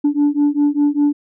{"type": "beating tone pair", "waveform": "sine", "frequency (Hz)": [288.5, 293.5], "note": ["D4", "D4"], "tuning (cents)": [-31, -1], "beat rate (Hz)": 5, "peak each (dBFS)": -14, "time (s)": [0.04, 1.13], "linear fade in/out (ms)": 10, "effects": ["tanh soft clip ceiling -9 dBFS"]}